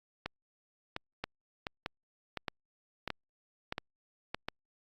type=two click trains; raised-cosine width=0.3 ms; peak=-18 / -19 dBFS; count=6 / 7; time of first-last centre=1.24-4.346 / 0.26-4.485 s; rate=1.61 / 1.42 Hz; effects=Opus 48 kbps